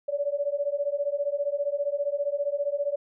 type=beating tone pair; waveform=sine; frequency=565 / 580 Hz; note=C#5 / D5; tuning=+33 / -22 cents; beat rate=15 Hz; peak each=-28 dBFS; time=0.08-2.96 s; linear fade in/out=10 ms; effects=none